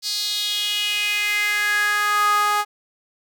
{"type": "tone with high-pass filter sweep", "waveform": "sawtooth", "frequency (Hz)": 415.3, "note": "G#4", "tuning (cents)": 0, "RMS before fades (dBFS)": -21, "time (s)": [0.02, 2.65], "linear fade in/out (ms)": 50, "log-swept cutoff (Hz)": [4600, 1000], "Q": 4.9, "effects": []}